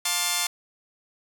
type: chord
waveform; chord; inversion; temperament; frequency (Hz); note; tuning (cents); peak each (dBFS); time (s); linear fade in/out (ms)
5% pulse; D minor seventh; first; just; 704.8 / 881 / 1057.2 / 1174.7; F5 / A5 / C6 / D6; +16 / +2 / +18 / 0; -19; 0.05-0.47; 5
effects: none